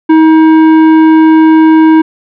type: tone with tanh clipping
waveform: sine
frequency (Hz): 317.7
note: D#4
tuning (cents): +36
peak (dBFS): -3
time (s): 0.09-2.02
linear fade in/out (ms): 10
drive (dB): 12
effects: none